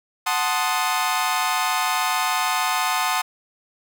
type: chord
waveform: sawtooth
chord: F# diminished seventh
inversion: none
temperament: equal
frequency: 740 / 880 / 1046.5 / 1244.5 Hz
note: F#5 / A5 / C6 / Eb6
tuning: 0 / 0 / 0 / 0 cents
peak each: -22 dBFS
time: 0.26-3.22 s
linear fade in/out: 10 ms
effects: none